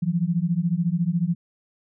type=beating tone pair; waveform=sine; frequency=164.81 / 178.81 Hz; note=E3 / F3; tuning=0 / +41 cents; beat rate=14 Hz; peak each=-23 dBFS; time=0.02-1.35 s; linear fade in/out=10 ms; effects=none